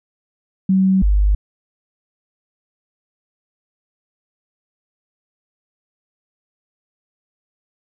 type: tone pair in turn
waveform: sine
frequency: 190 / 50.32 Hz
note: F#3 / G1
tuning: +46 / +46 cents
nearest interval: octave + major seventh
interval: 2300 cents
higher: first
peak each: -11 dBFS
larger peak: neither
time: 0.69-1.02 / 1.02-1.35 s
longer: neither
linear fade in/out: 5 ms
effects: none